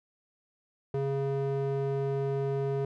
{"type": "tone with band-pass filter", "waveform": "square", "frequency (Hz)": 137.7, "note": "C#3", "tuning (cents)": -11, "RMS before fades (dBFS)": -30, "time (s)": [0.94, 2.85], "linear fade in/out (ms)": 2, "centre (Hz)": 360, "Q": 1.6, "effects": []}